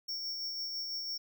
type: tone with tremolo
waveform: square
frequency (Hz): 5480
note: F8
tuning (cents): -34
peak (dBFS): -35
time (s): 0.08-1.18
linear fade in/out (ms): 10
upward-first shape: sine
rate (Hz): 6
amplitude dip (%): 30
effects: 12-bit